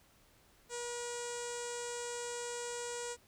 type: tone with low-pass filter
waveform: sawtooth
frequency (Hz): 480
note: B4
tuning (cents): -49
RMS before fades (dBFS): -41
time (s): 0.69-3.17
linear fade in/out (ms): 50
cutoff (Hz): 7600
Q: 6.7
effects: pink hiss -66 dBFS RMS until 3.27 s